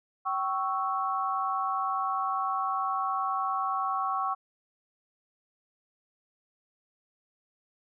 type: chord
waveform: sine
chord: C# diminished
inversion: second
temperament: equal with one note detuned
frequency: 769.2 / 1108.7 / 1318.5 Hz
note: G5 / C#6 / E6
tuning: -33 / 0 / 0 cents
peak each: -32 / -29 / -34 dBFS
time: 0.25-4.35 s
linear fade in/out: 20 ms
effects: none